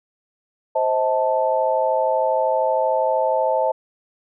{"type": "chord", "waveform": "sine", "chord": "A diminished", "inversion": "first", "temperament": "equal with one note detuned", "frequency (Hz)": [523.3, 636.1, 880], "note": ["C5", "Eb5", "A5"], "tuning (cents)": [0, 38, 0], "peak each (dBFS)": -21, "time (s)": [0.75, 3.72], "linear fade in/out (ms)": 10, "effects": []}